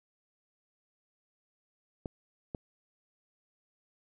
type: clicks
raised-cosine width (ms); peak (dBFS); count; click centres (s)
2; -23; 2; 2.058 / 2.548
effects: none